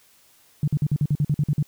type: tone bursts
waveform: sine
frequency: 146.83 Hz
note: D3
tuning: in tune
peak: -17 dBFS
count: 11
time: 0.63-1.627 s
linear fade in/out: 2 ms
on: 47 ms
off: 48 ms
effects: white hiss -57 dBFS RMS until 1.67 s